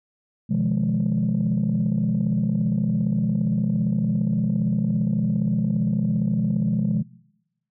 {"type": "chord", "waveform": "sine", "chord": "F half-diminished seventh", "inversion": "second", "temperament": "just", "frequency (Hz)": [125.72, 157.15, 174.61, 209.5], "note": ["Cb3", "Eb3", "F3", "Ab3"], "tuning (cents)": [31, 18, 0, 15], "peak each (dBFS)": [-25, -26, -23, -21], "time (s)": [0.49, 7.03], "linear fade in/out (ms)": 20, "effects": ["noise-tail reverb RT60 0.9 s tail -23 dB re dry", "tanh soft clip ceiling -14 dBFS"]}